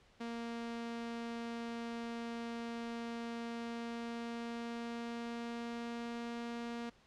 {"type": "tone with pitch glide", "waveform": "sawtooth", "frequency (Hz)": [233.1, 235.3], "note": ["A#3", "A#3"], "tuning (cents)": [0, 16], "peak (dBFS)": -36, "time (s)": [0.2, 6.9], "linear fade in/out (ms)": 10, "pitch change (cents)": 16, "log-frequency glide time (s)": [3.47, 6.39], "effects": ["pink hiss -66 dBFS RMS until 7.06 s", "low-pass 5000 Hz 12 dB/octave"]}